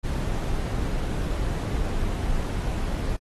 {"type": "noise", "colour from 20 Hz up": "brown", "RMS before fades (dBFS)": -26, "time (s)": [0.03, 3.17], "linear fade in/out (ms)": 20, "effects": ["AAC 32 kbps"]}